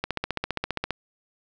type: click train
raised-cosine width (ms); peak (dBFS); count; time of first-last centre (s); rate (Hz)
0.3; -10; 14; 0.04-0.907; 15
effects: none